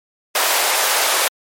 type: high-pass noise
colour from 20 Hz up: pink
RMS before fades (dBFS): -17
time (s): 0.35-1.28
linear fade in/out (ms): 2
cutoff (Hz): 530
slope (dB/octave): 24
effects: MP3 64 kbps